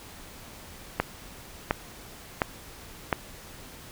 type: click train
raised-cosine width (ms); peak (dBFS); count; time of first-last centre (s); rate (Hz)
0.5; -7; 4; 1-3.128; 1.41
effects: pink hiss -46 dBFS RMS until 3.91 s